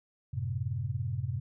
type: chord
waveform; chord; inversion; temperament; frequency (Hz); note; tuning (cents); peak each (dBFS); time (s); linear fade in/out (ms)
sine; F# diminished; none; equal; 92.5 / 110 / 130.81; F#2 / A2 / C3; 0 / 0 / 0; -36 / -35 / -34; 0.33-1.4; 10
effects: none